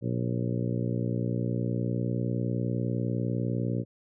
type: harmonic tone with a mistuned harmonic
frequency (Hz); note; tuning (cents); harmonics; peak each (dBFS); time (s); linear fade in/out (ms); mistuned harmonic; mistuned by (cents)
59.9; A#1; +48; 2 / 3 / 4 / 5 / 6 / 7 / 8 / 9; -29 / -33 / -35 / -37 / -39 / -40 / -41 / -42; 0.01-3.85; 50; 9; +33
effects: none